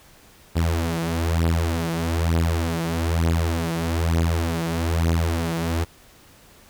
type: beating tone pair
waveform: sawtooth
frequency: 82.41 / 83.51 Hz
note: E2 / E2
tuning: 0 / +23 cents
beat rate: 1.1 Hz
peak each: -19 / -19 dBFS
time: 0.55-5.85 s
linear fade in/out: 20 ms
effects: pink hiss -51 dBFS RMS until 6.69 s